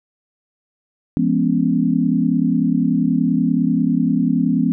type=chord; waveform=sine; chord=C# dominant seventh; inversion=first; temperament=equal with one note detuned; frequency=171.02 / 207.7 / 246.9 / 277.2 Hz; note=E#3 / G#3 / B3 / C#4; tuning=-36 / 0 / 0 / 0 cents; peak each=-20 / -21 / -18 / -20 dBFS; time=1.17-4.72 s; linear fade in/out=0 ms; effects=none